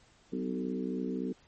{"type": "harmonic tone with a mistuned harmonic", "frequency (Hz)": 63.3, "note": "B1", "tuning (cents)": 43, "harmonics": [3, 4, 5, 6, 7], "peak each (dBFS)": [-37, -35, -40, -40, -41], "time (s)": [0.32, 1.33], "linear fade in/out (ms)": 10, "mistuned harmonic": 5, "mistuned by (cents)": -31, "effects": ["pink hiss -63 dBFS RMS until 1.47 s", "MP3 32 kbps"]}